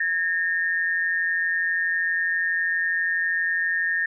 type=tone pair together; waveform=sine; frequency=1650 / 1822.3 Hz; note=G#6 / A#6; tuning=-12 / -40 cents; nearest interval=major second; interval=172 cents; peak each=-27 / -22 dBFS; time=0-4.06 s; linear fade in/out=5 ms; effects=none